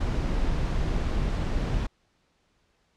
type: noise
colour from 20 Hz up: brown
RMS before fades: -26 dBFS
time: 0-1.87 s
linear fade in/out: 10 ms
effects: pink hiss -69 dBFS RMS until 2.96 s + low-pass 6000 Hz 12 dB/octave